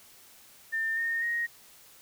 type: tone with pitch steps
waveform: sine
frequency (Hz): 1800 / 1836.8 / 1874.3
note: A6 / A#6 / A#6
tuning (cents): +39 / -26 / +9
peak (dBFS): -27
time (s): 0.72-1.47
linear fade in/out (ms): 20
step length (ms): 250
effects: white hiss -55 dBFS RMS until 2.01 s